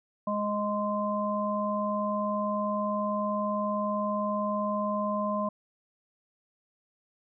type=harmonic tone; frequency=207.7 Hz; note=G#3; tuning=in tune; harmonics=1 / 3 / 5; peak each=-31 / -31 / -31 dBFS; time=0.27-5.49 s; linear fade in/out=5 ms; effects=none